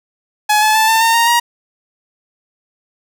sawtooth tone with pitch steps, 845 / 861.3 / 877.8 / 894.7 / 911.9 / 929.5 / 947.4 Hz, G#5 / A5 / A5 / A5 / A#5 / A#5 / A#5, +30 / -37 / -4 / +29 / -38 / -5 / +28 cents, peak -6 dBFS, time 0.49-1.4 s, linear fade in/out 10 ms, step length 130 ms, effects none

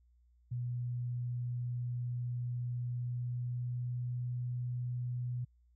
sine tone with pitch glide, 122.1 to 123.09 Hz, B2 to B2, -19 to -5 cents, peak -34 dBFS, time 0.51-5.45 s, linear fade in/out 10 ms, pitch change +14 cents, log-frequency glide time 2.82-4.32 s, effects added 60 Hz sine -64 dBFS peak until 5.75 s

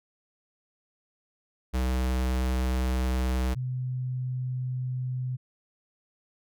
square / sine tone pair in turn, 63.6 / 127.2 Hz, C2 / C3, -48 / -48 cents, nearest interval octave, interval 1200 cents, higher second, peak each -25 / -28 dBFS, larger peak first, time 1.73-3.55 / 3.55-5.37 s, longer neither, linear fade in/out 20 ms, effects none

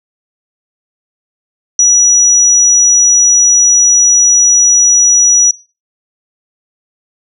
sine tone, 5850 Hz, F#8, 21 cents flat, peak -4 dBFS, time 1.79-5.51 s, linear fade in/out 2 ms, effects noise-tail reverb RT60 0.3 s tail -22 dB re dry

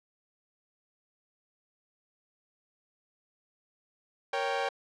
sawtooth chord, G diminished, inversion first, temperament equal, 466.2 / 554.4 / 784 Hz, Bb4 / Db5 / G5, 0 / 0 / 0 cents, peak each -31 / -29 / -28 dBFS, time 4.33-4.69 s, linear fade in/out 5 ms, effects low-pass 4000 Hz 12 dB/octave

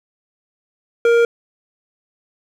sine tone with hard clipping, 468.2 Hz, A#4, 8 cents sharp, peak -12 dBFS, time 1.05-1.25 s, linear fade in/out 2 ms, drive 10 dB, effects none

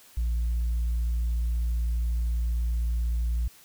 triangle tone with tanh clipping, 58 Hz, A#1, 8 cents flat, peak -24 dBFS, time 0.17-3.48 s, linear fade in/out 5 ms, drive 6 dB, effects white hiss -54 dBFS RMS until 3.64 s

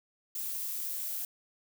violet noise with high-pass filter sweep, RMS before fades -36 dBFS, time 0.35-1.25 s, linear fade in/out 2 ms, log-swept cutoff 260 to 740 Hz, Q 9.9, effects none

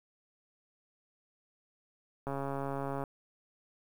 click train, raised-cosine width 1 ms, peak -23 dBFS, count 107, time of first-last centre 2.27-3.038 s, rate 138 Hz, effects 9-bit

